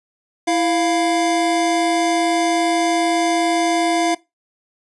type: tone pair together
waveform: square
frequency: 331 / 698.5 Hz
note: E4 / F5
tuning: +7 / 0 cents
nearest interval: octave + minor second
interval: 1293 cents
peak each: -19 dBFS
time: 0.47-4.15 s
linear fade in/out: 10 ms
effects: noise-tail reverb RT60 0.2 s tail -19 dB re dry + resampled to 24000 Hz